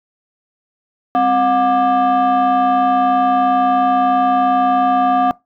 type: tone with frequency modulation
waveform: sine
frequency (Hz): 723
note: F#5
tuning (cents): -40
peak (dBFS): -9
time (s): 1.15-5.31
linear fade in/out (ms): 0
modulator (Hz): 461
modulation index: 0.86
effects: noise-tail reverb RT60 0.2 s tail -23 dB re dry + tanh soft clip ceiling -9 dBFS